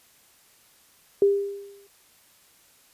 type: tone with exponential decay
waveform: sine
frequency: 400 Hz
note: G4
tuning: 35 cents sharp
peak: -13 dBFS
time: 1.22-1.87 s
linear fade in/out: 2 ms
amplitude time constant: 140 ms
effects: white hiss -58 dBFS RMS until 2.93 s + resampled to 32000 Hz